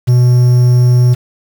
triangle tone with quantisation, 123.47 Hz, B2, in tune, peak -3 dBFS, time 0.07-1.15 s, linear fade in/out 20 ms, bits 5, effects none

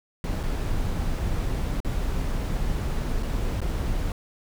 brown noise with dropouts, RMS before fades -26 dBFS, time 0.24-4.12 s, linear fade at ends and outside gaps 1 ms, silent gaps 0.431-0.435 / 1.803-1.847 / 3.227-3.231 / 3.605-3.616 s, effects none

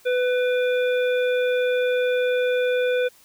harmonic tone with a mistuned harmonic, 499 Hz, B4, 18 cents sharp, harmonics 1 / 3 / 5 / 7, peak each -19 / -29 / -33 / -36 dBFS, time 0.05-3.09 s, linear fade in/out 20 ms, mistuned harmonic 5, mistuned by -56 cents, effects white hiss -54 dBFS RMS until 3.24 s

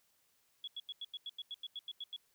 sine tone bursts, 3365 Hz, G#7, 22 cents sharp, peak -40 dBFS, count 13, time 0.64-2.163 s, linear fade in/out 2 ms, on 35 ms, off 89 ms, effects white hiss -74 dBFS RMS until 2.34 s

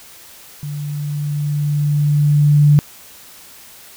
sine tone with level ramp, 146.83 Hz, D3, in tune, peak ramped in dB -23 to -6 dBFS, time 0.63-2.79 s, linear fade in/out 0 ms, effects white hiss -41 dBFS RMS until 3.96 s

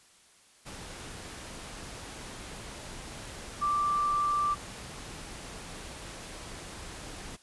sine tone in noise, 1174.7 Hz, D6, in tune, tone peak -25 dBFS, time 3.61-4.55 s, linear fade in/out 20 ms, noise pink, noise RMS -43 dBFS, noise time 0.65-7.37 s, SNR +15 dB, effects white hiss -60 dBFS RMS until 7.42 s + resampled to 24000 Hz

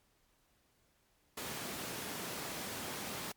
pink high-pass noise, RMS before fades -42 dBFS, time 1.37-3.32 s, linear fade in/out 5 ms, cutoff 160 Hz, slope 12 dB/octave, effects pink hiss -73 dBFS RMS until 3.36 s + MP3 96 kbps

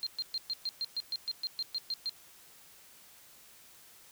sine tone bursts, 4186 Hz, C8, in tune, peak -31 dBFS, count 14, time 0.03-2.094 s, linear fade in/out 0 ms, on 36 ms, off 120 ms, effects white hiss -57 dBFS RMS until 4.11 s

